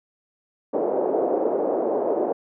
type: band-pass noise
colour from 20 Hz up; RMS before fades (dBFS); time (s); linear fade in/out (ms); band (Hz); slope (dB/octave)
pink; -23; 0.73-2.33; 10; 360 to 640; 24
effects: none